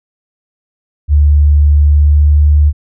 sine tone with pitch glide, 73.42 to 74.19 Hz, D2 to D2, 0 to +18 cents, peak -4 dBFS, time 1.08-2.73 s, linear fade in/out 50 ms, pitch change +18 cents, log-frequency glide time 1.8-2.47 s, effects none

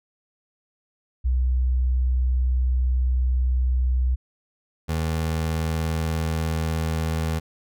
sine / 25% pulse tone pair in turn, 63 / 80.3 Hz, B1 / E2, +35 / -45 cents, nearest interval major third, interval 420 cents, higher second, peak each -18 / -19 dBFS, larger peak first, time 1.24-4.16 / 4.88-7.4 s, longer first, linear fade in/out 20 ms, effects none

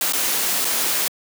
white noise with dropouts, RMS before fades -21 dBFS, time 0.01-1.08 s, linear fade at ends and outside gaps 2 ms, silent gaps 0.124-0.133 / 0.647-0.651 s, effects high-pass 200 Hz 12 dB/octave

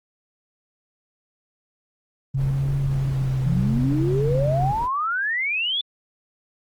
sine tone with vibrato, 134.2 Hz, C3, 44 cents sharp, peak -20 dBFS, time 2.34-4.72 s, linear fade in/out 10 ms, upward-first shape triangle, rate 0.64 Hz, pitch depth 58 cents each way
brown noise, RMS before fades -31 dBFS, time 2.36-4.89 s, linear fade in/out 50 ms
sine exponential sweep, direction up, 156.3 to 3520 Hz, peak -21 dBFS, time 3.46-5.81 s, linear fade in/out 2 ms
effects Opus 24 kbps

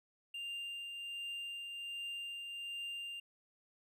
triangle tone with tremolo, 2794 Hz, F7, in tune, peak -38 dBFS, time 0.34-3.2 s, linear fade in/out 5 ms, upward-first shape triangle, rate 1.3 Hz, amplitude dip 35%, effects none

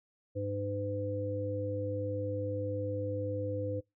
harmonic tone, 101.2 Hz, G#2, 44 cents flat, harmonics 1 / 3 / 5, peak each -36 / -40 / -35 dBFS, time 0.35-3.81 s, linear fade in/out 20 ms, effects noise-tail reverb RT60 0.2 s tail -23 dB re dry

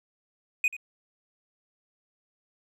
triangle tone with echo, 2489 Hz, D#7, in tune, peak -19 dBFS, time 0.64-0.68 s, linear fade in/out 2 ms, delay 86 ms, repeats 1, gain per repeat -15 dB, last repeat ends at 0.766 s, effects none

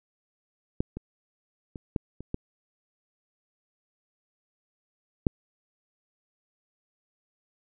clicks, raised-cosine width 3 ms, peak -12 / -22 / -25 / -13 / -26 / -16 / -8 dBFS, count 7, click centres 0.805 / 0.97 / 1.758 / 1.962 / 2.206 / 2.344 / 5.268 s, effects none

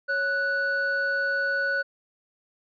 triangle tone pair together, 554.4 / 1480 Hz, C#5 / F#6, 0 / 0 cents, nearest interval octave + perfect fourth, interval 1700 cents, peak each -29 / -22 dBFS, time 0.08-1.83 s, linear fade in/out 20 ms, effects resampled to 11025 Hz

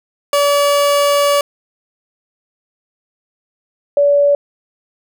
30% pulse / sine tone pair in turn, 573 / 573 Hz, D5 / D5, -43 / -43 cents, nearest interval unison, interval 0 cents, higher neither, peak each -8 dBFS, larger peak neither, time 0.33-1.41 / 3.97-4.35 s, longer first, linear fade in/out 2 ms, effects none

